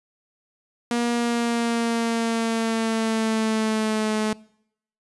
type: tone with pitch glide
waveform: sawtooth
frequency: 237.7 to 215.5 Hz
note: A#3 to A3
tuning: +34 to -36 cents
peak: -17 dBFS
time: 0.91-4.33 s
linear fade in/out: 2 ms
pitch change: -170 cents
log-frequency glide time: 1.13-4.13 s
effects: noise-tail reverb RT60 0.7 s tail -23 dB re dry + resampled to 24000 Hz